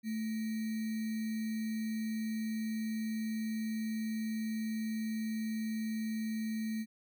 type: tone with sample-and-hold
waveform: sine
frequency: 220 Hz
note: A3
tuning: in tune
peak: -33 dBFS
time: 0.03-6.86 s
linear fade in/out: 50 ms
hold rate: 2100 Hz
effects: none